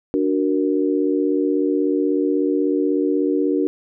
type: chord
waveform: sine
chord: D augmented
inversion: none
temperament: equal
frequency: 293.7 / 370 / 466.2 Hz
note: D4 / F#4 / A#4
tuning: 0 / 0 / 0 cents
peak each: -19 / -21 / -23 dBFS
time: 0.14-3.67 s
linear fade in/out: 0 ms
effects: none